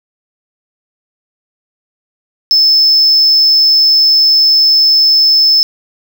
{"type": "tone", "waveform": "triangle", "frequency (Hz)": 5250, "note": "E8", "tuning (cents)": -8, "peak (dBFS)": -4, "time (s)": [2.51, 5.63], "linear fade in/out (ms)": 0, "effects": []}